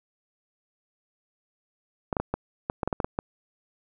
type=clicks; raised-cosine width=1 ms; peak=-12 dBFS; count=11; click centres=2.128 / 2.168 / 2.2 / 2.34 / 2.699 / 2.832 / 2.876 / 2.928 / 3.002 / 3.045 / 3.189 s; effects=none